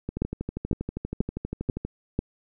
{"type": "two click trains", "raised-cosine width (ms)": 3, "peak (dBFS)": [-17, -11], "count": [23, 5], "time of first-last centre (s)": [[0.09, 1.85], [0.22, 2.19]], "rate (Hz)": [12.5, 2.03], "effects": []}